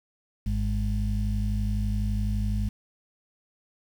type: harmonic tone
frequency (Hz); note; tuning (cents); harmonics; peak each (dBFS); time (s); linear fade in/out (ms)
51.91; G#1; 0; 1 / 2 / 4; -26 / -29 / -32; 0.46-2.69; 5
effects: 8-bit